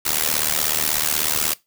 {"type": "noise with amplitude modulation", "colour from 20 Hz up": "white", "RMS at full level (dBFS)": -17, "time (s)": [0.05, 1.54], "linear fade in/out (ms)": 10, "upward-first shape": "sine", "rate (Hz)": 76.4, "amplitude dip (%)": 95, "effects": ["noise-tail reverb RT60 0.2 s tail -20 dB re dry"]}